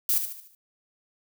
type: noise with echo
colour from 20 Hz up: violet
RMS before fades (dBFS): -23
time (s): 0.09-0.18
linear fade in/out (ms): 2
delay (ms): 74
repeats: 5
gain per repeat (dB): -7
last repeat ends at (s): 0.55
effects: none